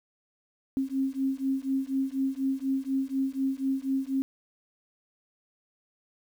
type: beating tone pair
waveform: sine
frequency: 266.3 / 270.4 Hz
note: C4 / C#4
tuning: +31 / -43 cents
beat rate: 4.1 Hz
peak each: -29 dBFS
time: 0.77-4.22 s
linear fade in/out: 0 ms
effects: 9-bit